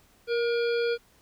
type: harmonic tone with a mistuned harmonic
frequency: 476.9 Hz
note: A#4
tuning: 39 cents sharp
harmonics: 1 / 3 / 5 / 7 / 9 / 10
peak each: -24 / -34 / -38 / -41 / -43 / -44 dBFS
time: 0.27-0.98 s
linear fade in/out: 50 ms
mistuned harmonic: 1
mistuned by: -26 cents
effects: pink hiss -61 dBFS RMS until 1.21 s